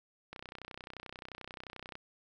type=click train; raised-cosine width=0.3 ms; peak=-28 dBFS; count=52; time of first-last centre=0.33-1.954 s; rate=31.4 Hz; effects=none